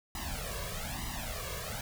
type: noise with flanger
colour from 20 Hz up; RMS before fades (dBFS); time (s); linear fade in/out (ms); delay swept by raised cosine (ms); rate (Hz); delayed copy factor
pink; -38; 0.15-1.81; 2; 1 to 1.83; 1.1; +1
effects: none